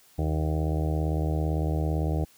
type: harmonic tone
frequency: 77.78 Hz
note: D#2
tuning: in tune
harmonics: 1 / 2 / 4 / 5 / 6 / 7 / 8 / 9 / 10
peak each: -26 / -29 / -34 / -39 / -38 / -42 / -40 / -41 / -42 dBFS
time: 0.18-2.25 s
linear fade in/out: 10 ms
effects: white hiss -58 dBFS RMS until 2.37 s

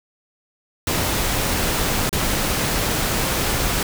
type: noise with dropouts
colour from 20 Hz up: pink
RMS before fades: -21 dBFS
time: 0.87-3.83 s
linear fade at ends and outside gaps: 2 ms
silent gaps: 2.094-2.128 s
effects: none

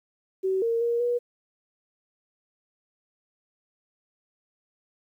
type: tone with pitch steps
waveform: sine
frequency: 379.9 / 461.4 / 470.7 / 482.8 Hz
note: F#4 / A#4 / A#4 / B4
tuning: +46 / -18 / +17 / -39 cents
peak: -22 dBFS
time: 0.43-1.19 s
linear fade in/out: 20 ms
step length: 190 ms
effects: 10-bit

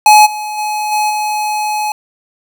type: tone with level steps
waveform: square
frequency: 847 Hz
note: G#5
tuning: 34 cents sharp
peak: -3 / -20 / -16 / -12 / -15 dBFS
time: 0.06-1.92 s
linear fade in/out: 2 ms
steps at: 0.25 / 0.57 / 0.91 / 1.09 s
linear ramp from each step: 20 ms
effects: none

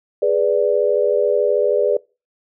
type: chord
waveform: sine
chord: G# diminished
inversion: none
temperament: equal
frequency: 415.3 / 493.9 / 587.3 Hz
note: G#4 / B4 / D5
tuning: 0 / 0 / 0 cents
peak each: -18 dBFS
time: 0.22-1.97 s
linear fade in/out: 5 ms
effects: noise-tail reverb RT60 0.3 s tail -24 dB re dry

